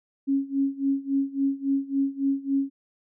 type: tone with tremolo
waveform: sine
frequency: 274.7 Hz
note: C#4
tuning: 16 cents flat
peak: -19 dBFS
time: 0.27-2.7 s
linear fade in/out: 20 ms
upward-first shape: sine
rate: 3.6 Hz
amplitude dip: 90%
effects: none